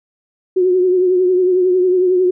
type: tone with vibrato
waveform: sine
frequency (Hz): 366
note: F#4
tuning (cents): -19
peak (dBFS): -10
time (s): 0.56-2.31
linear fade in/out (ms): 10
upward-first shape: triangle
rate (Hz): 11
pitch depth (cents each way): 53
effects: none

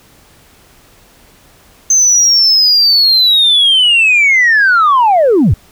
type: linear sweep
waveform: sine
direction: down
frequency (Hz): 6272 to 65.41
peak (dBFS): -4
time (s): 1.9-5.54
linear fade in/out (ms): 5
effects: tanh soft clip ceiling -3 dBFS + pink hiss -45 dBFS RMS until 5.71 s

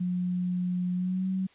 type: tone with pitch glide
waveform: sine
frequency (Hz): 179.9 to 188.63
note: F#3 to F#3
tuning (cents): -48 to +34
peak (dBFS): -26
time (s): 0-1.47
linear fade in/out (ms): 10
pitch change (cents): +82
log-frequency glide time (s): 0.94-1.28
effects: white hiss -60 dBFS RMS until 1.54 s + resampled to 8000 Hz

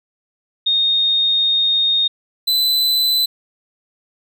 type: tone pair in turn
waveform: sine / 45% pulse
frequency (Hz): 3697 / 4013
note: A#7 / B7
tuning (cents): -15 / +27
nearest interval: minor second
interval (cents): 142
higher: second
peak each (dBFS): -13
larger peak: neither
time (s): 0.66-2.08 / 2.47-3.26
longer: first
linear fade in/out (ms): 10
effects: none

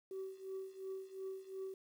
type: tone with tremolo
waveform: sine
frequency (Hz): 382.5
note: G4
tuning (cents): -42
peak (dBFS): -38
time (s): 0.11-1.74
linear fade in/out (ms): 2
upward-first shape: triangle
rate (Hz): 2.8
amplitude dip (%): 90
effects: tanh soft clip ceiling -38 dBFS + 11-bit

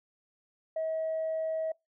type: tone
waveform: sine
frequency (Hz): 640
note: D#5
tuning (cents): +49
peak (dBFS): -28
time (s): 0.76-1.72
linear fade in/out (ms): 5
effects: noise-tail reverb RT60 0.2 s tail -24 dB re dry + tanh soft clip ceiling -26 dBFS

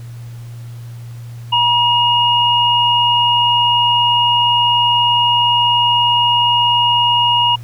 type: tone pair together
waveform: sine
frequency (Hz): 957 / 2862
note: A#5 / F7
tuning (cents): +45 / +42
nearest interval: octave + perfect fifth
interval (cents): 1897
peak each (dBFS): -13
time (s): 1.52-7.56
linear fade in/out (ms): 10
effects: added 118 Hz sine -28 dBFS peak until 7.63 s + pink hiss -46 dBFS RMS until 7.63 s

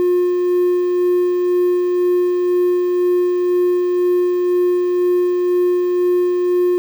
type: tone with tremolo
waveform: triangle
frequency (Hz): 357.1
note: F4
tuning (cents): +39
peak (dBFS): -9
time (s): 0-6.78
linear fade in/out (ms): 0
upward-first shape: sine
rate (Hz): 2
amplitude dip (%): 30
effects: tanh soft clip ceiling -6 dBFS + 7-bit

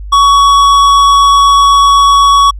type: tone with tanh clipping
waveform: sine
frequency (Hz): 1123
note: C#6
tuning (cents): +22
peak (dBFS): -5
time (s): 0.12-2.51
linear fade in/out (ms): 10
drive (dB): 13
effects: added 50 Hz sine -21 dBFS peak until 2.59 s

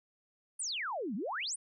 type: exponential two-way sweep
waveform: sine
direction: down then up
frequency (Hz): 10000 to 181.4 to 10000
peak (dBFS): -34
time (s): 0.59-1.56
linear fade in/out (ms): 10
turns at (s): 1.15
effects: none

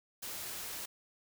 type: noise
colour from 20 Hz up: white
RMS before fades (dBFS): -42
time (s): 0.22-0.86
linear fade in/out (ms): 10
effects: none

